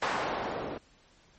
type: noise with low-pass filter sweep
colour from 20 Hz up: blue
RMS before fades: -33 dBFS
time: 0.02-0.78 s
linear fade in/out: 5 ms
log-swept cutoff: 1200 to 440 Hz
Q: 1.1
effects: pink hiss -62 dBFS RMS until 1.38 s + MP3 32 kbps